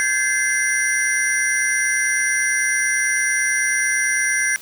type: tone cluster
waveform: sine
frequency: 1569 / 1698 / 2071 / 5790 / 9360 Hz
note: G6 / G#6 / C7 / F#8 / D9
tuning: +1 / +38 / -18 / -38 / -7 cents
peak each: -23 / -23 / -21 / -24 / -25 dBFS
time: 0-4.56 s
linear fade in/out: 0 ms
effects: tanh soft clip ceiling -6 dBFS + white hiss -41 dBFS RMS until 4.61 s